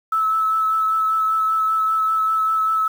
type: tone with vibrato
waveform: sine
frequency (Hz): 1304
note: E6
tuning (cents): -19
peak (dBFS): -16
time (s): 0.12-2.88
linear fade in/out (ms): 5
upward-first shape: triangle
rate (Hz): 5.1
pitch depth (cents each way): 15
effects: 7-bit